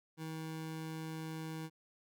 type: tone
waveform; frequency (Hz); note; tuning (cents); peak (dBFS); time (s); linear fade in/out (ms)
25% pulse; 159.4; D#3; +42; -37; 0.17-1.7; 50
effects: none